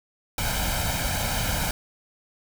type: noise with comb filter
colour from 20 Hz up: pink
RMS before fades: -26 dBFS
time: 0.38-1.71 s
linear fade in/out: 2 ms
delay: 1.3 ms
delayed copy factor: +0.75
effects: none